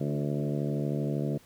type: harmonic tone with a mistuned harmonic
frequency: 72.8 Hz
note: D2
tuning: 15 cents flat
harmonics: 2 / 3 / 4 / 5 / 6 / 7 / 8 / 9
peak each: -30 / -34 / -36 / -38 / -40 / -41 / -42 / -43 dBFS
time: 0-1.38 s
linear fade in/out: 10 ms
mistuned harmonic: 5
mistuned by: -16 cents
effects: pink hiss -58 dBFS RMS until 1.45 s